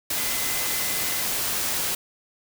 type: tone in noise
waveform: sine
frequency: 2038 Hz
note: C7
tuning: 46 cents flat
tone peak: -36 dBFS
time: 0.18-1.22 s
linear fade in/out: 5 ms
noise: white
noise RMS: -26 dBFS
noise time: 0.1-1.95 s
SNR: -13 dB
effects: none